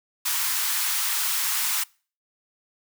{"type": "high-pass noise", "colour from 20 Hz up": "white", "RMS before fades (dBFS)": -25, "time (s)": [0.25, 1.84], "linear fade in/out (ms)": 10, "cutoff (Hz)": 860, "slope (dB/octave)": 48, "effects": ["noise-tail reverb RT60 0.4 s tail -25 dB re dry"]}